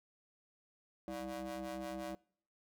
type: ring-modulated tone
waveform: 30% pulse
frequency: 130.81 Hz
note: C3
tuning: in tune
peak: -35 dBFS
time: 1.08-2.15 s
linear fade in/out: 0 ms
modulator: 455 Hz
effects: noise-tail reverb RT60 0.6 s tail -26 dB re dry